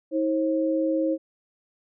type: tone pair together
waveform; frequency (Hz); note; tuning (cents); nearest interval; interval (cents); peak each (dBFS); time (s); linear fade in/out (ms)
sine; 319.8 / 535; D#4 / C5; +48 / +38; major sixth; 890; -23 / -25; 0.11-1.18; 50
effects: none